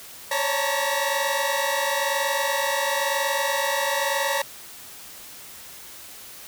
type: tone cluster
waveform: sawtooth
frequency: 547 / 568 / 880 / 928 / 1926 Hz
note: C#5 / C#5 / A5 / A#5 / B6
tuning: -23 / +42 / 0 / -8 / -44 cents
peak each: -25 dBFS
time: 0.31-4.42 s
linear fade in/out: 5 ms
effects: white hiss -42 dBFS RMS until 6.47 s